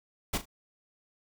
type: noise with echo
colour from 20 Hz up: pink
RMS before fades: -29 dBFS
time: 0.33-0.38 s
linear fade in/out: 10 ms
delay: 38 ms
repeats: 2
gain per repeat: -12 dB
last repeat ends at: 0.456 s
effects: none